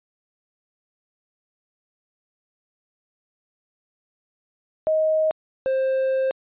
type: tone pair in turn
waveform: sine / triangle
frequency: 628 / 528.1 Hz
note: D#5 / C5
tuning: +16 / +16 cents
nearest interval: minor third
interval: 300 cents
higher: first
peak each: -17 dBFS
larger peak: neither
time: 4.87-5.31 / 5.66-6.31 s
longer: second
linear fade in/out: 0 ms
effects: resampled to 8000 Hz